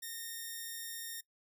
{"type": "tone", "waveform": "5% pulse", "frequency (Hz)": 1837, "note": "A#6", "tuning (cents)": -26, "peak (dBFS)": -31, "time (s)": [0.02, 1.21], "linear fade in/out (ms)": 10, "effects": ["noise-tail reverb RT60 0.1 s tail -20 dB re dry"]}